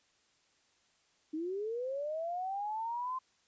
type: linear sweep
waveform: sine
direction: up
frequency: 301.2 to 1046.5 Hz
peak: -34 dBFS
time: 1.33-3.19 s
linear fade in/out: 10 ms
effects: white hiss -71 dBFS RMS until 3.47 s + resampled to 16000 Hz